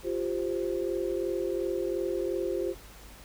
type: chord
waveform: sine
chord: F suspended second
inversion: none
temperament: equal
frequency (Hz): 349.2 / 392 / 523.3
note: F4 / G4 / C5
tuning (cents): 0 / 0 / 0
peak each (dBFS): -31 / -32 / -34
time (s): 0.03-2.75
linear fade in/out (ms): 50
effects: added 50 Hz sine -49 dBFS peak until 3.24 s + pink hiss -51 dBFS RMS until 3.24 s